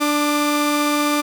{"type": "tone pair together", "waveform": "sawtooth", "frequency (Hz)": [293.7, 1190.2], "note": ["D4", "D6"], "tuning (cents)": [0, 23], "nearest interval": "2 octaves", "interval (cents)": 2423, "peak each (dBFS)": [-14, -18], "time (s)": [0, 1.22], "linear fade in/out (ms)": 20, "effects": []}